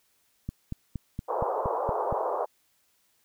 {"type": "click train", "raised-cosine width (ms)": 5, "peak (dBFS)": -20, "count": 8, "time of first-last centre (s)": [0.49, 2.126], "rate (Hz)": 4.28}
{"type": "band-pass noise", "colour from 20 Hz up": "pink", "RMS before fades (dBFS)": -29, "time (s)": [1.28, 2.46], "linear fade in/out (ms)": 20, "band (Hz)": [430, 1100], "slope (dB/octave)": 48}
{"effects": ["white hiss -69 dBFS RMS until 3.24 s"]}